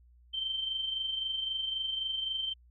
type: tone with amplitude modulation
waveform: sine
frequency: 3118 Hz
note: G7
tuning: 10 cents flat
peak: -29 dBFS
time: 0.33-2.54 s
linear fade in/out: 20 ms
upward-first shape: sine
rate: 23.8 Hz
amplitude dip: 50%
effects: added 60 Hz sine -57 dBFS peak until 2.7 s